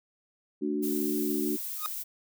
sine chord, D major, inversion second, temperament equal, 220 / 293.7 / 370 Hz, A3 / D4 / F#4, 0 / 0 / 0 cents, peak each -33 / -30 / -32 dBFS, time 0.61-1.57 s, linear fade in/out 20 ms
violet noise, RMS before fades -36 dBFS, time 0.82-2.04 s, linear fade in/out 20 ms
45% pulse tone with exponential growth, 1241 Hz, D#6, 5 cents flat, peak -27 dBFS, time 1.76-1.86 s, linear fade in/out 0 ms, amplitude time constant 21 ms
effects none

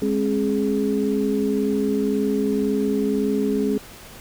sine tone cluster, 206.7 / 268.6 / 418.6 Hz, G#3 / C4 / G#4, -8 / +46 / +14 cents, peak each -23 dBFS, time 0.02-3.78 s, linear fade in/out 2 ms, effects pink hiss -42 dBFS RMS until 4.2 s

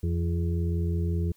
harmonic tone with a mistuned harmonic, 85.5 Hz, F2, 36 cents flat, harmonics 1 / 2 / 4 / 5, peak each -25 / -31 / -37 / -39 dBFS, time 0.03-1.32 s, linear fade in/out 5 ms, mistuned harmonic 5, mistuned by -29 cents, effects white hiss -65 dBFS RMS until 1.36 s

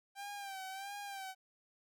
sawtooth tone with vibrato, 786 Hz, G5, 4 cents sharp, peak -39 dBFS, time 0.15-1.35 s, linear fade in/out 50 ms, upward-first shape sine, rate 1.5 Hz, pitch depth 63 cents each way, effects none

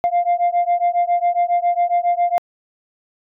sine beating tone pair, 696 / 703.3 Hz, F5 / F5, -6 / +12 cents, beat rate 7.3 Hz, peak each -16 dBFS, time 0.04-2.38 s, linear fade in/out 0 ms, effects tanh soft clip ceiling -11 dBFS

